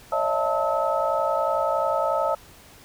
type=tone cluster; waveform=sine; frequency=552 / 615 / 666 / 886 / 1291 Hz; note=C#5 / D#5 / E5 / A5 / E6; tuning=-7 / -20 / +18 / +12 / -37 cents; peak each=-27 dBFS; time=0.12-2.35 s; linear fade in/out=5 ms; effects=pink hiss -49 dBFS RMS until 2.84 s